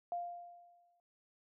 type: tone with exponential decay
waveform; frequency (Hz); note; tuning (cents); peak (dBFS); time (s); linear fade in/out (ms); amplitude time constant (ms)
sine; 698.5; F5; 0; -34; 0.12-1; 1; 190
effects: none